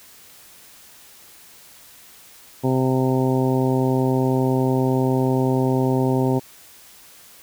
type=harmonic tone; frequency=130.2 Hz; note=C3; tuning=8 cents flat; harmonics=1 / 2 / 3 / 4 / 5 / 6 / 7; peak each=-21 / -21 / -23 / -28 / -31 / -32 / -30 dBFS; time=2.63-6.4 s; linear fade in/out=20 ms; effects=white hiss -47 dBFS RMS until 7.42 s